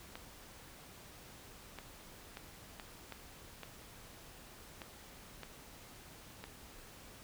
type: clicks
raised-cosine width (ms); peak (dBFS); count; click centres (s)
0.3; -29; 9; 0.155 / 1.787 / 2.371 / 2.798 / 3.123 / 3.633 / 4.818 / 5.433 / 6.44
effects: pink hiss -55 dBFS RMS until 7.23 s